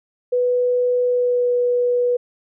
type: tone with pitch glide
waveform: sine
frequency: 493.9 to 489.1 Hz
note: B4 to B4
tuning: 0 to -17 cents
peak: -15 dBFS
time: 0.32-2.17 s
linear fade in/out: 10 ms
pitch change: -17 cents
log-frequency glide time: 1.04-1.53 s
effects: none